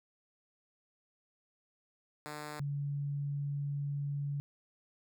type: tone pair in turn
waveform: 5% pulse / sine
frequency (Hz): 150 / 142.66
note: D3 / D3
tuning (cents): +37 / -50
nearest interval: minor second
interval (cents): 87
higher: first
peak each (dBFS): -30 / -33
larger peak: first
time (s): 2.26-2.6 / 2.6-4.4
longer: second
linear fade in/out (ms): 0
effects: none